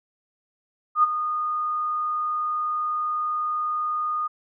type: tone with ADSR envelope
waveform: sine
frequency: 1228 Hz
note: D#6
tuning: 23 cents flat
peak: -12 dBFS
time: 0.95-4.28 s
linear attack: 83 ms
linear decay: 21 ms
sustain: -11 dB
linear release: 15 ms
effects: none